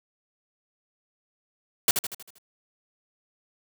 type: noise with echo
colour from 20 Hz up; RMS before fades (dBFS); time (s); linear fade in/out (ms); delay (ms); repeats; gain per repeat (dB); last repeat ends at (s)
white; -19; 1.88-1.91; 2; 79; 6; -6; 2.384
effects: none